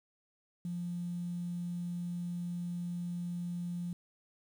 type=tone; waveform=triangle; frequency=174.61 Hz; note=F3; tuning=in tune; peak=-31 dBFS; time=0.65-3.93 s; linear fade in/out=2 ms; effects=tanh soft clip ceiling -33 dBFS + 10-bit